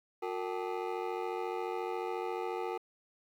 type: ring-modulated tone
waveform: 25% pulse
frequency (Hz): 410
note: G#4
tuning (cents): -22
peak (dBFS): -27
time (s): 0.22-2.78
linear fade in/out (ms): 10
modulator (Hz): 47.1
effects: low-pass 2000 Hz 12 dB/octave + 10-bit